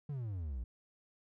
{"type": "exponential sweep", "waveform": "triangle", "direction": "down", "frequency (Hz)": [152, 55.9], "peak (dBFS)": -35, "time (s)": [0.09, 0.64], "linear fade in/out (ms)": 5, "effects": []}